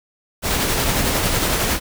pink noise with tremolo, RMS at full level -18 dBFS, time 0.42-1.8 s, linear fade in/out 50 ms, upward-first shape sine, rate 11 Hz, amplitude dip 30%, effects none

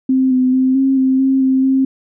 sine tone with pitch steps, 261.6 / 255.6 / 259.9 / 268.2 / 262.4 / 266.8 / 263 / 265.9 Hz, C4 / C4 / C4 / C4 / C4 / C4 / C4 / C4, 0 / -40 / -11 / +43 / +5 / +34 / +9 / +28 cents, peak -10 dBFS, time 0.09-1.85 s, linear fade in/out 5 ms, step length 220 ms, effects none

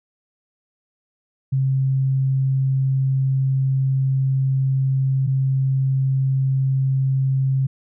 sine tone pair in turn, 133.7 / 133.7 Hz, C3 / C3, +38 / +38 cents, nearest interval unison, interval 0 cents, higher neither, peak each -16 dBFS, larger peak neither, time 1.52-5.27 / 5.27-7.67 s, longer first, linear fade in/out 10 ms, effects none

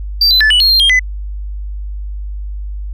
sine tone with pitch steps, 4678 / 4027 / 1740 / 2955 / 4261 / 4185 / 3216 / 2012 Hz, D8 / B7 / A6 / F#7 / C8 / C8 / G7 / B6, -8 / +33 / -20 / -3 / +31 / 0 / +44 / +32 cents, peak -4 dBFS, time 0.21-0.994 s, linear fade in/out 5 ms, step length 98 ms, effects tanh soft clip ceiling -6 dBFS + added 50 Hz sine -20 dBFS peak until 2.93 s

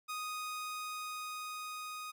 sawtooth tone with level ramp, 1244.5 Hz, D#6, in tune, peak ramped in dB -34 to -38 dBFS, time 0.08-2.12 s, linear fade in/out 20 ms, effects none

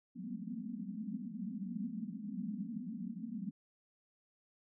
white band-pass noise, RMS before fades -42 dBFS, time 0.15-3.51 s, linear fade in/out 20 ms, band 180 to 250 Hz, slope 96 dB/octave, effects none

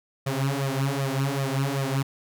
sawtooth tone with flanger, 136.7 Hz, C#3, 24 cents flat, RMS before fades -26 dBFS, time 0.26-2.03 s, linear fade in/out 10 ms, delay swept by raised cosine 1.6 to 6.6 ms, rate 2.6 Hz, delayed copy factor +0.85, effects none

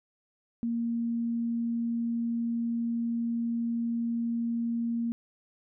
sine tone, 233.1 Hz, A#3, in tune, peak -27 dBFS, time 0.63-5.12 s, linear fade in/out 0 ms, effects none

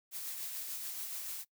blue noise with tremolo, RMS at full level -40 dBFS, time 0.11-1.45 s, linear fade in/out 50 ms, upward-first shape sine, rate 6.9 Hz, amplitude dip 30%, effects noise-tail reverb RT60 0.1 s tail -20 dB re dry

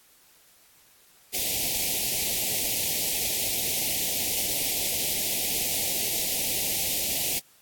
white band-stop noise, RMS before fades -27 dBFS, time 1.33-7.4 s, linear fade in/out 20 ms, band 800 to 2100 Hz, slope 48 dB/octave, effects white hiss -58 dBFS RMS until 7.61 s + AAC 64 kbps

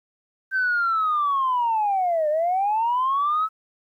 sine linear two-way sweep, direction down then up, 1562 to 592 to 1309 Hz, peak -18 dBFS, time 0.51-3.49 s, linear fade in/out 50 ms, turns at 2.29 s, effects tanh soft clip ceiling -15 dBFS + 10-bit

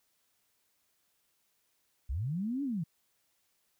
sine linear two-way sweep, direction up then down, 52.4 to 290.5 to 147.4 Hz, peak -31 dBFS, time 2.09-2.84 s, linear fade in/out 10 ms, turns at 2.63 s, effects white hiss -75 dBFS RMS until 3.79 s

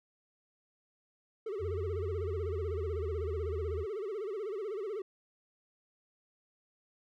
triangle tone with vibrato, 411.7 Hz, G#4, 15 cents flat, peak -33 dBFS, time 1.46-5.02 s, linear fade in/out 5 ms, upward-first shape sine, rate 16 Hz, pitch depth 160 cents each way
sine tone with pitch glide, 87.31 to 80.99 Hz, F2 to E2, 0 to -30 cents, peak -35 dBFS, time 1.59-3.86 s, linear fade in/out 50 ms, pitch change -130 cents, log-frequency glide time 2.1-3.08 s
effects none

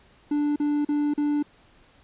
triangle tone bursts, 293.7 Hz, D4, in tune, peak -19 dBFS, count 4, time 0.31-1.427 s, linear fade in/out 5 ms, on 250 ms, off 39 ms, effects pink hiss -57 dBFS RMS until 2.03 s + resampled to 8000 Hz

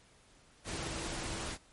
sine tone in noise, 329.6 Hz, E4, in tune, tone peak -48 dBFS, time 0.67-1.47 s, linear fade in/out 50 ms, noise pink, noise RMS -39 dBFS, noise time 0.64-1.58 s, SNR -12 dB, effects pink hiss -63 dBFS RMS until 1.72 s + MP3 48 kbps

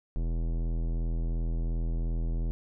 sine tone with tanh clipping, 41.4 Hz, E1, 8 cents sharp, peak -29 dBFS, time 0.16-2.51 s, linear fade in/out 0 ms, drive 18 dB, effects none

